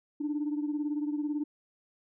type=beating tone pair; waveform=sine; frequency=293.7 / 311.7 Hz; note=D4 / D#4; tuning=0 / +3 cents; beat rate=18 Hz; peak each=-29 / -35 dBFS; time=0.2-1.44 s; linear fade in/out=10 ms; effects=tanh soft clip ceiling -24 dBFS